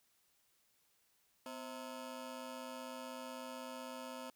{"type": "ring-modulated tone", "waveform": "20% pulse", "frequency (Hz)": 390, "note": "G4", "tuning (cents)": -9, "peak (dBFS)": -37, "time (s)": [1.46, 4.3], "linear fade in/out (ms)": 0, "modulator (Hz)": 137, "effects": ["white hiss -75 dBFS RMS until 4.35 s"]}